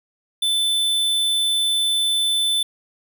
square tone, 3520 Hz, A7, in tune, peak -18 dBFS, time 0.42-2.63 s, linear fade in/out 5 ms, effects none

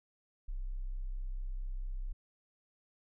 sine tone, 32.23 Hz, C1, 25 cents flat, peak -35 dBFS, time 0.48-2.13 s, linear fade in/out 10 ms, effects none

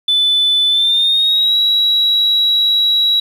sine tone with pitch glide, 3500 to 3883 Hz, A7 to B7, -10 to -30 cents, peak -9 dBFS, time 0.08-3.2 s, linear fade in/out 5 ms, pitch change +180 cents, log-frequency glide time 0.69-1.56 s, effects tanh soft clip ceiling -6 dBFS + 7-bit

